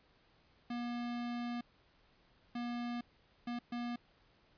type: tone bursts at uneven times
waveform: square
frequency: 239.8 Hz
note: A#3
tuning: 49 cents sharp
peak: -38 dBFS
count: 4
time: 0.7-1.61 / 2.55-3.01 / 3.47-3.59 / 3.72-3.96 s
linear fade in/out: 5 ms
effects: pink hiss -69 dBFS RMS until 4.57 s + resampled to 11025 Hz